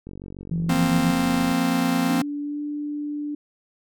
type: click train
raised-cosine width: 3 ms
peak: -24 dBFS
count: 69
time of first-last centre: 0.07-1.514 s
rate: 47.1 Hz
type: tone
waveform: sine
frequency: 166.9 Hz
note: E3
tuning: 22 cents sharp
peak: -22 dBFS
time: 0.51-1.11 s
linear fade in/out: 5 ms
type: chord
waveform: 45% pulse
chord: F suspended fourth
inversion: none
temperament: just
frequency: 174.61 / 232.8 / 261.9 Hz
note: F3 / Bb3 / C4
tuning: 0 / -2 / +2 cents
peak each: -26 / -25 / -22 dBFS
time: 0.69-2.22 s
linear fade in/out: 5 ms
type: tone with pitch glide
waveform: sine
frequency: 290 to 294.4 Hz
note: D4 to D4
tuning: -22 to +4 cents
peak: -26 dBFS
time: 2.09-3.35 s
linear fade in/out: 5 ms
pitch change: +26 cents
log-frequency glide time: 2.41-2.61 s
effects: none